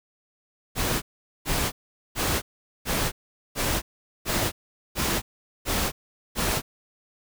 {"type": "noise bursts", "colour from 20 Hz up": "pink", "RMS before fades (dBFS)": -25, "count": 9, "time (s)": [0.75, 6.62], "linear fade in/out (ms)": 50, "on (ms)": 270, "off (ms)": 430, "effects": []}